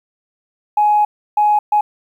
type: tone bursts at uneven times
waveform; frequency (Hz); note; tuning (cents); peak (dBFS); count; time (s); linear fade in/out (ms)
sine; 838; G#5; +15; -9; 3; 0.77-1.05 / 1.37-1.59 / 1.72-1.81; 5
effects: tanh soft clip ceiling -5 dBFS + 8-bit